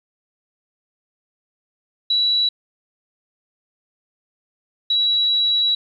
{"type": "tone pair in turn", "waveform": "sine", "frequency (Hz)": [3924, 3903], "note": ["B7", "B7"], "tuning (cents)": [-12, -21], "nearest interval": "unison", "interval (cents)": 9, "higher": "first", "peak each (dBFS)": -15, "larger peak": "neither", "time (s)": [[2.1, 2.49], [4.9, 5.75]], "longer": "second", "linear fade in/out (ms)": 5, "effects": ["9-bit"]}